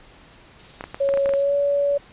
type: noise with tremolo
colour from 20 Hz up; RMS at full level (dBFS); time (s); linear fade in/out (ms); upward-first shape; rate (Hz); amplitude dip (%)
violet; -33; 0.59-1.44; 10; sine; 20; 50
type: clicks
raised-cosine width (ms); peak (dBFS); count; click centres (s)
0.5; -16; 9; 0.809 / 0.84 / 0.945 / 1.09 / 1.139 / 1.174 / 1.259 / 1.292 / 1.337
type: tone with pitch glide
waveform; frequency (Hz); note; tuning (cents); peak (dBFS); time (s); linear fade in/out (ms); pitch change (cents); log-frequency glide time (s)
sine; 554.4 to 568.7; C#5 to C#5; 0 to +44; -17; 1-1.98; 10; +44; 1.35-1.55
effects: pink hiss -49 dBFS RMS until 2.12 s + resampled to 8000 Hz